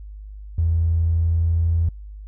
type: tone with pitch glide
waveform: triangle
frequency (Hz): 82.5 to 83.17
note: E2 to E2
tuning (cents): +2 to +16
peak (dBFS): -12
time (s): 0.58-1.89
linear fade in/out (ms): 5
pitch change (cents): +14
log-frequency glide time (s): 0.72-1.34
effects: tanh soft clip ceiling -14 dBFS + added 51 Hz sine -34 dBFS peak until 2.27 s